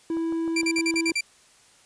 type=tone; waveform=triangle; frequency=329 Hz; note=E4; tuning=3 cents flat; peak=-22 dBFS; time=0.1-1.12 s; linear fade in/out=2 ms
type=click train; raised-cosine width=1 ms; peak=-28 dBFS; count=7; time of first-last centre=0.17-1.094 s; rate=6.49 Hz
type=tone bursts; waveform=sawtooth; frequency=2354 Hz; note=D7; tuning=3 cents sharp; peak=-19 dBFS; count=7; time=0.56-1.209 s; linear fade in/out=5 ms; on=55 ms; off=44 ms
effects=white hiss -56 dBFS RMS until 1.85 s + resampled to 22050 Hz